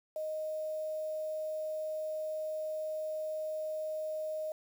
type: tone with quantisation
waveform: sine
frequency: 622 Hz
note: D#5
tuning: 1 cent flat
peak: -34 dBFS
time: 0.16-4.52 s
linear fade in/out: 2 ms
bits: 9
effects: none